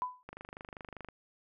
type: tone with exponential decay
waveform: sine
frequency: 1000 Hz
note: B5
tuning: 21 cents sharp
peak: -28 dBFS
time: 0.02-0.23 s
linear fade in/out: 0 ms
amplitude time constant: 45 ms
type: click train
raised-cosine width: 0.5 ms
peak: -29 dBFS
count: 21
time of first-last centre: 0.29-1.087 s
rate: 25.1 Hz
effects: none